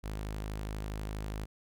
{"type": "tone", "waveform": "sawtooth", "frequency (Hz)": 52.3, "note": "G#1", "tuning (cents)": 13, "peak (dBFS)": -32, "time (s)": [0.03, 1.46], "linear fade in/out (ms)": 20, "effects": []}